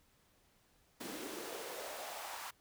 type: noise with high-pass filter sweep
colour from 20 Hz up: pink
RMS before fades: -45 dBFS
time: 1-2.51 s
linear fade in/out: 10 ms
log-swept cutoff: 250 to 1000 Hz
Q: 2.7
effects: pink hiss -71 dBFS RMS until 2.6 s